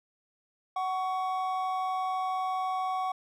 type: tone pair together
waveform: triangle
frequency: 748 / 1116.5 Hz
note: F#5 / C#6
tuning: +19 / +12 cents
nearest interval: perfect fifth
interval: 693 cents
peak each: -28 / -31 dBFS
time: 0.76-3.12 s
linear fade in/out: 5 ms
effects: none